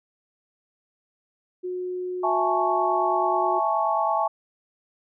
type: tone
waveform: sine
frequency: 363.4 Hz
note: F#4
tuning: 31 cents flat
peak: -27 dBFS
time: 1.63-3.6 s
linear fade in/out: 20 ms
type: chord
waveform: sine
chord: A major seventh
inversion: second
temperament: equal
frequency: 659.3 / 830.6 / 880 / 1108.7 Hz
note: E5 / G#5 / A5 / C#6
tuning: 0 / 0 / 0 / 0 cents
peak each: -26 dBFS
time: 2.23-4.28 s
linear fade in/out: 10 ms
effects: none